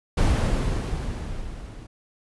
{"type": "noise with level ramp", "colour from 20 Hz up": "brown", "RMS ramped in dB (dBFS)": [-17, -40], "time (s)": [0.17, 1.87], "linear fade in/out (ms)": 10, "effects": ["resampled to 24000 Hz"]}